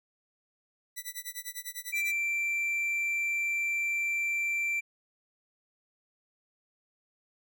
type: tone with tremolo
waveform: 5% pulse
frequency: 1975.5 Hz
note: B6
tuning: in tune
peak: -24 dBFS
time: 0.96-2.13 s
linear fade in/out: 20 ms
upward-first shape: sine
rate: 10 Hz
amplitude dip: 95%
type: tone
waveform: triangle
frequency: 2349 Hz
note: D7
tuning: in tune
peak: -26 dBFS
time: 1.92-4.81 s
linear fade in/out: 20 ms
effects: none